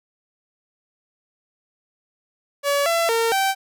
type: tone with pitch steps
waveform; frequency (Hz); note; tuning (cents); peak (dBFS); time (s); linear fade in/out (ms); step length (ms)
sawtooth; 568 / 672 / 457.7 / 776; C#5 / E5 / A#4 / G5; +42 / +33 / -32 / -18; -14; 2.63-3.55; 50; 230
effects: none

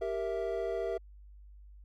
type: chord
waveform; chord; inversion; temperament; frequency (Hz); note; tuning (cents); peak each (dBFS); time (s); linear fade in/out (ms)
triangle; E diminished; first; equal; 392 / 466.2 / 659.3; G4 / Bb4 / E5; 0 / 0 / 0; -34; 0.01-0.98; 10
effects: added 50 Hz sine -50 dBFS peak until 1.84 s

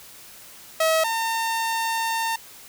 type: tone pair in turn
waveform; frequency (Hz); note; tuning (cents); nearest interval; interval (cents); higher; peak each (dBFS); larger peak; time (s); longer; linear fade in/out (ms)
sawtooth; 642 / 907.9; E5 / A#5; -46 / -46; tritone; 600; second; -14 / -19; first; 0.8-1.04 / 1.04-2.36; second; 5
effects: white hiss -45 dBFS RMS until 2.68 s

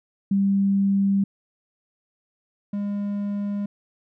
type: tone pair in turn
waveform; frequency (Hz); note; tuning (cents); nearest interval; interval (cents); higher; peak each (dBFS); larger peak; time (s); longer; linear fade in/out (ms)
sine / triangle; 197.2 / 203.1; G3 / G#3; +11 / -38; minor second; 51; second; -17 / -22; first; 0.31-1.24 / 2.73-3.66; neither; 5
effects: none

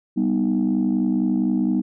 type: chord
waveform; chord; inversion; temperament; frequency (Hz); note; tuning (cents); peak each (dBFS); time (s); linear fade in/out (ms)
sine; G augmented; none; equal; 196 / 246.9 / 311.1; G3 / B3 / D#4; 0 / 0 / 0; -21 / -20 / -22; 0.16-1.82; 20
effects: tanh soft clip ceiling -12 dBFS

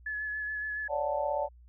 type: tone with vibrato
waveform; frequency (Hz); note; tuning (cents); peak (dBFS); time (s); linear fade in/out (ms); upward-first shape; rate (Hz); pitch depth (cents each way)
sine; 1710; A6; -50; -32; 0.06-0.88; 5; sine; 7.1; 19
type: chord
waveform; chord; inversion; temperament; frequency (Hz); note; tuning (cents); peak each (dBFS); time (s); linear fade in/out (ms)
sine; D major seventh; third; just; 550.6 / 587.3 / 734.2 / 881; C#5 / D5 / F#5 / A5; -12 / 0 / -14 / +2; -36 / -31 / -36 / -33; 0.88-1.49; 50
effects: added 60 Hz sine -52 dBFS peak until 1.68 s

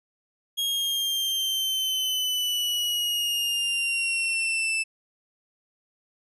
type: exponential sweep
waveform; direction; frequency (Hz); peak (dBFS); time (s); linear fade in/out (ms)
40% pulse; down; 3279 to 2637; -23; 0.57-4.84; 20
effects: resampled to 32000 Hz

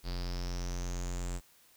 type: tone with low-pass filter sweep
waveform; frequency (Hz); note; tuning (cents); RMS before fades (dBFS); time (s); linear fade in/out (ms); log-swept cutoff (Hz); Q
square; 44.25; F1; +23; -36; 0.03-1.41; 50; 4600 to 7800; 8.7
effects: white hiss -63 dBFS RMS until 1.76 s

